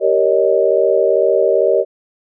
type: chord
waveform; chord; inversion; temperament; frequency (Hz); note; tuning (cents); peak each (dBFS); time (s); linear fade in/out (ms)
sine; Eb dominant seventh; first; just; 388.9 / 466.7 / 560 / 622.3; G4 / Bb4 / Db5 / Eb5; -14 / +2 / +18 / 0; -16; 0-1.85; 50
effects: none